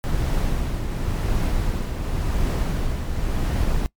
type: noise with tremolo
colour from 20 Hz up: brown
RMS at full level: -20 dBFS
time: 0.04-3.86 s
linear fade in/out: 0 ms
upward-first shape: triangle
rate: 0.91 Hz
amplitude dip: 50%
effects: noise-tail reverb RT60 0.1 s tail -22 dB re dry + MP3 96 kbps